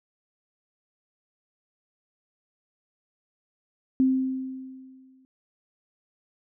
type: tone with exponential decay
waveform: sine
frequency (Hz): 261.6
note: C4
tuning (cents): 0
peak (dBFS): -16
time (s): 4-5.25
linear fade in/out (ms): 0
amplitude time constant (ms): 270
effects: none